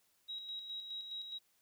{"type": "tone with tremolo", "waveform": "sine", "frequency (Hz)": 3835, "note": "A#7", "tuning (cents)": 48, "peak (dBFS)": -40, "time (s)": [0.28, 1.39], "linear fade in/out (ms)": 20, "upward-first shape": "square", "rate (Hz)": 4.8, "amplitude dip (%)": 45, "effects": ["white hiss -74 dBFS RMS until 1.61 s"]}